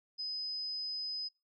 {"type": "tone", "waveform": "sine", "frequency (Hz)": 5030, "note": "D#8", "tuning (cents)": 18, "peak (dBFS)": -36, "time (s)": [0.18, 1.29], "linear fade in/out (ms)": 20, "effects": ["noise-tail reverb RT60 0.2 s tail -17 dB re dry"]}